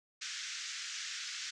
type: band-pass noise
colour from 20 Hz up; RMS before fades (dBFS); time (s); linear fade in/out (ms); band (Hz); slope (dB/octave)
white; -42; 0.21-1.51; 10; 1400 to 6900; 48
effects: none